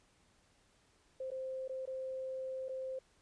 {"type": "tone with dropouts", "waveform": "sine", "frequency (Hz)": 523.3, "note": "C5", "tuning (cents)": 0, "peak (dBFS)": -38, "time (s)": [1.2, 2.99], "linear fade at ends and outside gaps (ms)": 5, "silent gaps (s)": [[1.305, 1.315], [1.679, 1.694], [1.856, 1.874], [2.685, 2.692]], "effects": ["pink hiss -70 dBFS RMS until 3.21 s", "resampled to 22050 Hz"]}